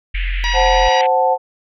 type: band-pass noise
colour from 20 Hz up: pink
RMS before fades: -28 dBFS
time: 0.14-1.07 s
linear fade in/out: 10 ms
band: 1800 to 2900 Hz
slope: 48 dB/octave
type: tone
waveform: sine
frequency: 43.79 Hz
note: F1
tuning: 5 cents sharp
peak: -17 dBFS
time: 0.14-0.89 s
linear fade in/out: 10 ms
type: harmonic tone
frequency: 959 Hz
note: A#5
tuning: 49 cents sharp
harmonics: 1 / 2 / 3 / 4 / 5 / 6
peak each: -24 / -22 / -25 / -27 / -29 / -32 dBFS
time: 0.44-1.01 s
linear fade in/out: 0 ms
type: chord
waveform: sine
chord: F# diminished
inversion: second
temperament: equal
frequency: 523.3 / 740 / 880 Hz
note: C5 / F#5 / A5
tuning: 0 / 0 / 0 cents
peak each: -16 dBFS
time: 0.53-1.38 s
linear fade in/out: 50 ms
effects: none